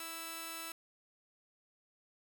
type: tone pair together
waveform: 5% pulse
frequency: 329.6 / 1318.4 Hz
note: E4 / E6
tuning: 0 / 0 cents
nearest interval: 2 octaves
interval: 2400 cents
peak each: -35 / -33 dBFS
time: 0-0.72 s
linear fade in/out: 2 ms
effects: none